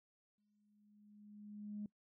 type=tone with exponential growth; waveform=sine; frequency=208.1 Hz; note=G#3; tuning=4 cents sharp; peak=-40 dBFS; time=0.38-1.86 s; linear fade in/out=2 ms; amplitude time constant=320 ms; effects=noise-tail reverb RT60 0.1 s tail -21 dB re dry + tanh soft clip ceiling -36 dBFS